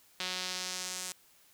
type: tone with band-pass filter sweep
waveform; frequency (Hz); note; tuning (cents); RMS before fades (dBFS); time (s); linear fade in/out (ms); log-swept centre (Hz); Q
sawtooth; 183.5; F#3; -14; -38; 0.2-1.12; 2; 3800 to 7900; 1.5
effects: white hiss -63 dBFS RMS until 1.53 s